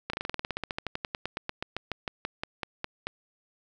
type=slowing click train; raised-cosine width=0.3 ms; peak=-15 dBFS; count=30; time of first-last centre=0.1-3.07 s; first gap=34 ms; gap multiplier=1.07; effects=none